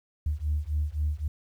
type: beating tone pair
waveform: sine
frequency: 73.42 / 77.22 Hz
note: D2 / D#2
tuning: 0 / -13 cents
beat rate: 3.8 Hz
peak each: -28 dBFS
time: 0.26-1.28 s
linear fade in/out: 5 ms
effects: tanh soft clip ceiling -19 dBFS + 10-bit